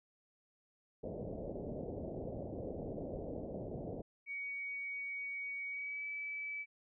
white low-pass noise, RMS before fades -43 dBFS, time 1.03-4.02 s, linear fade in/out 10 ms, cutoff 630 Hz, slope 48 dB/octave
sine tone with pitch glide, 2248 to 2299 Hz, C#7 to D7, +24 to -37 cents, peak -39 dBFS, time 4.26-6.66 s, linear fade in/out 50 ms, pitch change +39 cents, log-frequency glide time 5.67-6.06 s
effects none

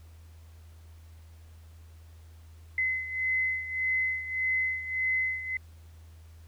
sine beating tone pair, 2042 / 2043.7 Hz, C7 / C7, -43 / -41 cents, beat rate 1.7 Hz, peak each -28 / -33 dBFS, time 2.78-5.57 s, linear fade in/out 2 ms, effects added 81 Hz sine -48 dBFS peak until 6.47 s + pink hiss -63 dBFS RMS until 6.47 s

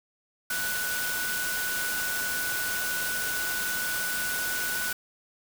sine tone in noise, 1481 Hz, F#6, 1 cent sharp, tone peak -30 dBFS, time 0.5-4.93 s, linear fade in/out 5 ms, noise white, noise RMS -32 dBFS, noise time 0.5-4.93 s, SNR -1 dB, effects none

